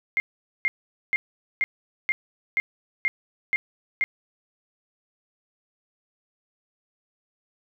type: tone bursts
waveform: sine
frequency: 2120 Hz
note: C7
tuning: 22 cents sharp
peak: -19 dBFS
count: 9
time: 0.17-4.04 s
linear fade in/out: 0 ms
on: 30 ms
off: 450 ms
effects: none